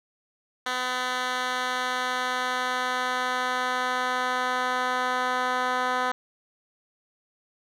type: tone with band-pass filter sweep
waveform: 10% pulse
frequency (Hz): 252.2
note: B3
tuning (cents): +36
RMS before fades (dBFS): -27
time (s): 0.66-6.12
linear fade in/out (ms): 5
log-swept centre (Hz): 2400 to 1300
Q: 0.79
effects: none